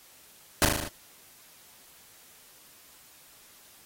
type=noise with echo; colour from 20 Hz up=pink; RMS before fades=-20 dBFS; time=0.62-0.65 s; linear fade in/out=0 ms; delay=38 ms; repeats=6; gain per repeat=-3 dB; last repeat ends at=0.878 s; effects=white hiss -55 dBFS RMS until 3.85 s + AAC 48 kbps